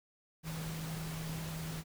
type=tone in noise; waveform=sine; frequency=160.5 Hz; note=E3; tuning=46 cents flat; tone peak=-39 dBFS; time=0.43-1.84 s; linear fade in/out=50 ms; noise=pink; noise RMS=-45 dBFS; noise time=0.43-1.84 s; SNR=+3 dB; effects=none